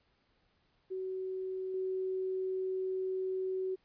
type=tone with level steps; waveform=sine; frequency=375.9 Hz; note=F#4; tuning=27 cents sharp; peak=-35 / -32 dBFS; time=0.9-3.76 s; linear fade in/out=20 ms; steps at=1.74 s; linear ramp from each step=2 ms; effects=pink hiss -73 dBFS RMS until 3.84 s + resampled to 11025 Hz